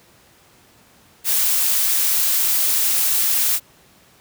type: noise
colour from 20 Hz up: blue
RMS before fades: -18 dBFS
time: 1.24-3.6 s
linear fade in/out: 50 ms
effects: pink hiss -52 dBFS RMS until 4.2 s + high-pass 80 Hz 12 dB/octave